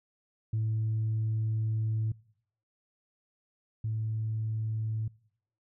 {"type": "tone pair in turn", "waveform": "sine", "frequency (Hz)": [110, 110], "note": ["A2", "A2"], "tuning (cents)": [0, 0], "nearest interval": "unison", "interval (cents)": 0, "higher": "neither", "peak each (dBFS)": [-25, -28], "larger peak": "first", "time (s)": [[0.53, 2.12], [3.84, 5.08]], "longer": "first", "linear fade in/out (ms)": 5, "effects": ["noise-tail reverb RT60 0.7 s tail -25 dB re dry", "tanh soft clip ceiling -24 dBFS"]}